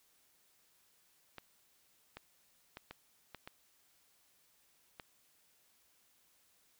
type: clicks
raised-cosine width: 0.3 ms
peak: -30 dBFS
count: 7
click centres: 1.383 / 2.17 / 2.771 / 2.91 / 3.347 / 3.475 / 4.998 s
effects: white hiss -71 dBFS RMS until 6.79 s